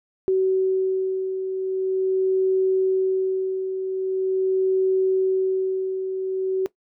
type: beating tone pair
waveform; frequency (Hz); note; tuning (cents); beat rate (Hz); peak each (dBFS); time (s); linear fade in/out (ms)
sine; 377.9 / 378.33; F#4 / F#4; +37 / +39; 0.43; -27 / -19; 0.28-6.66; 0
effects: noise-tail reverb RT60 0.1 s tail -18 dB re dry